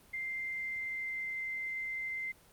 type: tone with pitch glide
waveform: sine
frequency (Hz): 2093 to 2080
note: C7 to C7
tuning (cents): 0 to -11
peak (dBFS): -35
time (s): 0.13-2.32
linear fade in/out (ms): 10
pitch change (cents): -11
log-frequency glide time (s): 0.23-1.38
effects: pink hiss -61 dBFS RMS until 2.52 s + Opus 24 kbps